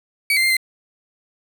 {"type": "tone with pitch steps", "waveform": "35% pulse", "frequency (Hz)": [2267, 2085, 2103, 2072], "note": ["C#7", "C7", "C7", "C7"], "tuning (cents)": [38, -7, 8, -17], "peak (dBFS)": -13, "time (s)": [0.3, 0.568], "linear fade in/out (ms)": 2, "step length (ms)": 67, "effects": []}